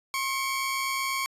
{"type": "tone pair together", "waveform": "sawtooth", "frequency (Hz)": [1077, 2282], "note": ["C6", "C#7"], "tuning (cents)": [50, 50], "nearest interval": "octave + minor second", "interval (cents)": 1300, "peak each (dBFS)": [-25, -28], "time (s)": [0.14, 1.26], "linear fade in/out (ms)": 0, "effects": ["resampled to 32000 Hz"]}